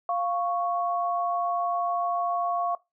sine tone pair together, 698.4 / 1108.7 Hz, F5 / C#6, 0 / 0 cents, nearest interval minor sixth, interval 800 cents, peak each -26 / -28 dBFS, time 0.09-2.75 s, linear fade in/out 2 ms, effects noise-tail reverb RT60 0.2 s tail -20 dB re dry

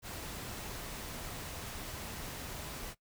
pink noise, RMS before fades -43 dBFS, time 0.02-2.95 s, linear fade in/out 50 ms, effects noise-tail reverb RT60 0.1 s tail -17 dB re dry

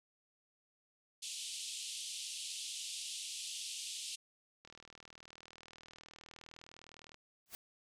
pink band-pass noise, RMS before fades -44 dBFS, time 1.22-4.16 s, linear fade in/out 10 ms, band 2800 to 10000 Hz, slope 48 dB/octave
click train, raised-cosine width 0.2 ms, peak -37 dBFS, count 100, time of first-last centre 4.65-7.144 s, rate 39.7 Hz
white noise with exponential growth, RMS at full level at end -43 dBFS, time 7.46-7.55 s, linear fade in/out 0 ms, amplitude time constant 18 ms
effects none

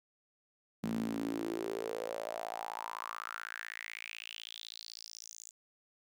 sawtooth tone with high-pass filter sweep, 55.9 Hz, A1, 28 cents sharp, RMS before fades -41 dBFS, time 0.83-5.51 s, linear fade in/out 10 ms, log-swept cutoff 200 to 7200 Hz, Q 6, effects none

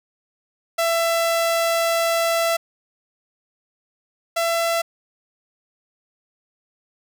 sawtooth tone pair in turn, 668 / 671 Hz, E5 / E5, +23 / +31 cents, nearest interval unison, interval 8 cents, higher second, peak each -14 / -15 dBFS, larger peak first, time 0.78-2.57 / 4.36-4.82 s, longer first, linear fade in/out 10 ms, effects none

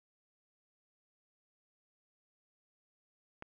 click, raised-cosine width 0.5 ms, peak -29 dBFS, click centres 3.424 s, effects none

